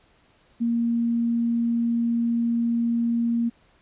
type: tone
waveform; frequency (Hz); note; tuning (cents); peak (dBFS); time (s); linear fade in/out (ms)
sine; 233.7; A#3; +5; -20; 0.6-3.5; 20
effects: pink hiss -60 dBFS RMS until 3.81 s + resampled to 8000 Hz